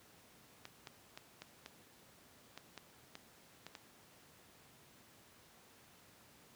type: clicks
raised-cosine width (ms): 0.2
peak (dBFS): -30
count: 10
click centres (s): 0.654 / 0.872 / 1.175 / 1.42 / 1.661 / 2.576 / 2.777 / 3.154 / 3.666 / 3.752
effects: pink hiss -63 dBFS RMS until 6.55 s + high-pass 100 Hz 12 dB/octave